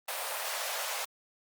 pink high-pass noise, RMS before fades -35 dBFS, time 0.08-1.05 s, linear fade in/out 5 ms, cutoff 530 Hz, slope 48 dB/octave, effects Opus 32 kbps

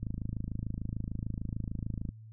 click train, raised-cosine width 5 ms, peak -23 dBFS, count 56, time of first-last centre 0.03-2.09 s, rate 26.7 Hz, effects noise-tail reverb RT60 0.1 s tail -26 dB re dry + added 110 Hz sine -47 dBFS peak until 2.32 s

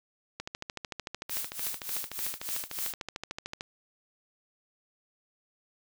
click train, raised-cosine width 0.2 ms, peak -19 dBFS, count 44, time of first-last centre 0.4-3.609 s, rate 13.4 Hz
blue noise with tremolo, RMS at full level -32 dBFS, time 1.29-2.94 s, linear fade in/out 20 ms, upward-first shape triangle, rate 3.4 Hz, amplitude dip 95%
effects none

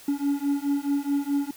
triangle beating tone pair, 281 / 285.7 Hz, C#4 / D4, +24 / -48 cents, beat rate 4.7 Hz, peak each -24 dBFS, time 0.08-1.51 s, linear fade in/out 5 ms, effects white hiss -48 dBFS RMS until 1.56 s

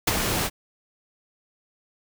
pink noise with ADSR envelope, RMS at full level -18 dBFS, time 0.07-0.5 s, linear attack 8 ms, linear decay 26 ms, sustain -7 dB, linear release 43 ms, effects none

